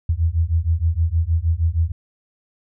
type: beating tone pair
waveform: sine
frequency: 79.6 / 86 Hz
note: D#2 / F2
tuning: +40 / -26 cents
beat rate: 6.4 Hz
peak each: -19 dBFS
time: 0.09-1.92 s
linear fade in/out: 5 ms
effects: none